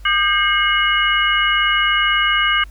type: tone cluster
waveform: sine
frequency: 1209 / 1587 / 2149 / 2916 Hz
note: D6 / G6 / C7 / F#7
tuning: +50 / +21 / +46 / -26 cents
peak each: -19 dBFS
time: 0.05-2.64 s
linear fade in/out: 5 ms
effects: added 50 Hz sine -34 dBFS peak until 2.7 s + pink hiss -52 dBFS RMS until 2.7 s